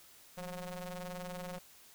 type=ring-modulated tone; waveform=sawtooth; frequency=182.7 Hz; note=F#3; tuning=22 cents flat; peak=-34 dBFS; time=0.37-1.59 s; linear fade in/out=10 ms; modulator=355 Hz; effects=white hiss -59 dBFS RMS until 1.94 s